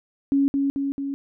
sine tone with echo, 277.5 Hz, C#4, 2 cents sharp, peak -16 dBFS, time 0.32-0.48 s, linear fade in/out 0 ms, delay 220 ms, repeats 3, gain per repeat -3 dB, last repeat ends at 1.14 s, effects none

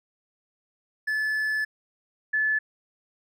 triangle / sine tone pair in turn, 1731 / 1731 Hz, A6 / A6, -29 / -29 cents, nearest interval unison, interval 0 cents, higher neither, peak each -22 / -21 dBFS, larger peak second, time 1.07-1.65 / 2.33-2.59 s, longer first, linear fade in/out 10 ms, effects none

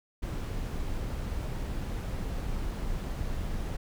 brown noise, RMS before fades -33 dBFS, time 0.22-3.77 s, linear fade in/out 10 ms, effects none

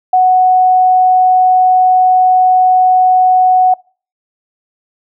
sine tone, 740 Hz, F#5, in tune, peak -5 dBFS, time 0.13-3.74 s, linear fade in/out 5 ms, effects noise-tail reverb RT60 0.4 s tail -25 dB re dry

